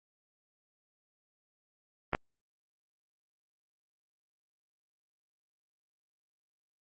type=clicks; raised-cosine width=0.5 ms; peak=-13 dBFS; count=2; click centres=2.133 / 2.149 s; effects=Opus 24 kbps